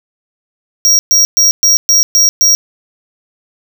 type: tone bursts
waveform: square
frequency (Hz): 5650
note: F8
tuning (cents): +19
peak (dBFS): -6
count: 7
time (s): 0.85-2.55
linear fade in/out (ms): 0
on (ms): 140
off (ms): 120
effects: none